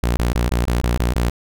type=tone bursts; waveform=sawtooth; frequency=59.4 Hz; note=A#1; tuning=33 cents sharp; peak=-12 dBFS; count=8; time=0.03-1.297 s; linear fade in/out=0 ms; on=140 ms; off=21 ms; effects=none